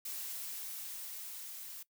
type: noise with level ramp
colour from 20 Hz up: blue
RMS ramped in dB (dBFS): -41 to -47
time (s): 0.05-1.83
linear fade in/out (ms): 5
effects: noise-tail reverb RT60 0.1 s tail -20 dB re dry